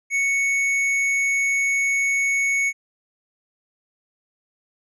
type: tone with tanh clipping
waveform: sine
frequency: 2217 Hz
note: C#7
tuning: in tune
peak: -20 dBFS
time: 0.1-2.73 s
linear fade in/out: 50 ms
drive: 12 dB
effects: low-pass 10000 Hz 12 dB/octave